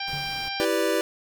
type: harmonic tone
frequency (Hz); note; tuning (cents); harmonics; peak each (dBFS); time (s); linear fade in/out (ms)
790; G5; +13; 1 / 2 / 3 / 4 / 5 / 6 / 7; -34 / -37 / -34 / -36 / -39 / -37 / -38; 0-0.65; 5
type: noise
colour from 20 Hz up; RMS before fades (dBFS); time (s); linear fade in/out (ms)
pink; -42; 0.07-0.49; 10
type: tone with exponential decay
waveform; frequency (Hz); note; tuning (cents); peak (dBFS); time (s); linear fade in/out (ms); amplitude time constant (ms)
triangle; 144.1; D3; -33; -29; 0.13-0.59; 0; 100
type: chord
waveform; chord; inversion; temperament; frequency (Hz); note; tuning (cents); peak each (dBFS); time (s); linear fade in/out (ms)
square; E minor seventh; none; equal; 329.6 / 392 / 493.9 / 587.3; E4 / G4 / B4 / D5; 0 / 0 / 0 / 0; -28; 0.6-1.01; 0
effects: none